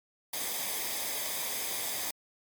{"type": "noise with comb filter", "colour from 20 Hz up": "white", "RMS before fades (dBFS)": -34, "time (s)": [0.33, 2.11], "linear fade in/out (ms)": 5, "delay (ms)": 0.71, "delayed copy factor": -0.6, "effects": ["MP3 96 kbps"]}